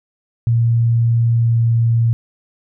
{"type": "tone with pitch glide", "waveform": "sine", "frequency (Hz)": [116.54, 115.8], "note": ["A#2", "A#2"], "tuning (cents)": [0, -11], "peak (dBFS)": -11, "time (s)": [0.47, 2.13], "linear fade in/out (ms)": 0, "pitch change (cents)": -11, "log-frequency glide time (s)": [1.36, 1.58], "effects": []}